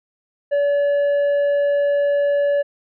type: tone with tanh clipping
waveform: sine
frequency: 572 Hz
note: D5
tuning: 46 cents flat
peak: -16 dBFS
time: 0.51-2.63 s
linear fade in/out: 20 ms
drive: 5 dB
effects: none